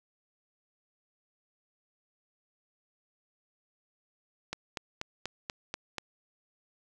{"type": "click train", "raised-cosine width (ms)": 0.2, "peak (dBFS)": -17, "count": 7, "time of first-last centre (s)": [4.53, 5.983], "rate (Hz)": 4.13, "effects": []}